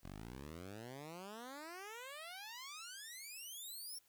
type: exponential sweep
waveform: 10% pulse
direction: up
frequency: 43.65 to 5588 Hz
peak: -40 dBFS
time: 0.03-3.99 s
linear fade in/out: 10 ms
effects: white hiss -73 dBFS RMS until 4.08 s